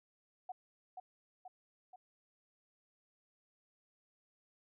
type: tone with echo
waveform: sine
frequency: 740 Hz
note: F#5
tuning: in tune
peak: -40 dBFS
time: 0.49-0.52 s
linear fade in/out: 5 ms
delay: 480 ms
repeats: 3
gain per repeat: -4 dB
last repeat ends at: 1.96 s
effects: none